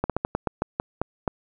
slowing click train, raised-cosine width 1 ms, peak -9 dBFS, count 10, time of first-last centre 0.04-1.278 s, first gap 57 ms, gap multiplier 1.21, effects none

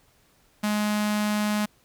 sawtooth tone with notch filter, 210 Hz, G#3, 19 cents sharp, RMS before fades -25 dBFS, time 0.63-1.66 s, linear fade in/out 10 ms, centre 430 Hz, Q 1.8, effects pink hiss -62 dBFS RMS until 1.84 s

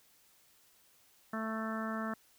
harmonic tone, 221.1 Hz, A3, 9 cents sharp, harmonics 1 / 2 / 3 / 4 / 5 / 6 / 7 / 8, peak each -37 / -48 / -43 / -51 / -44 / -42 / -48 / -46 dBFS, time 1.33-2.14 s, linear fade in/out 5 ms, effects white hiss -66 dBFS RMS until 2.38 s

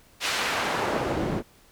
pink noise with band-pass filter sweep, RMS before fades -27 dBFS, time 0.2-1.43 s, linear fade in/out 50 ms, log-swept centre 3300 to 200 Hz, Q 0.7, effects pink hiss -57 dBFS RMS until 1.71 s

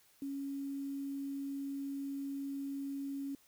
sine tone with quantisation, 277.2 Hz, C#4, in tune, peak -37 dBFS, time 0.22-3.35 s, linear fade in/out 2 ms, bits 10, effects white hiss -67 dBFS RMS until 3.47 s

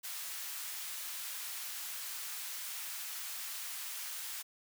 white high-pass noise, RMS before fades -42 dBFS, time 0.03-4.43 s, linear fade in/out 20 ms, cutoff 1100 Hz, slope 12 dB/octave, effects none

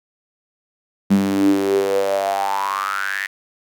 sawtooth tone with high-pass filter sweep, 98 Hz, G2, in tune, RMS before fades -19 dBFS, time 1.1-3.27 s, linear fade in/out 10 ms, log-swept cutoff 200 to 1900 Hz, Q 9.5, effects none

